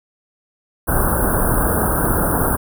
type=band-stop noise; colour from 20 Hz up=pink; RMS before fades=-17 dBFS; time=0.87-2.57 s; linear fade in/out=20 ms; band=1600 to 9100 Hz; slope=96 dB/octave; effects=none